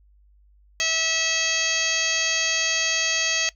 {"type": "harmonic tone", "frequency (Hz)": 649, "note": "E5", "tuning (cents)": -27, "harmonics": [1, 2, 3, 4, 5, 6, 7, 8, 9, 10], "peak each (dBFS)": [-35, -38, -29, -27, -28, -35, -29, -36, -35, -27], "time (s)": [0.8, 3.49], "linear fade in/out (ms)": 0, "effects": ["noise-tail reverb RT60 0.1 s tail -19 dB re dry", "added 50 Hz sine -53 dBFS peak until 3.55 s"]}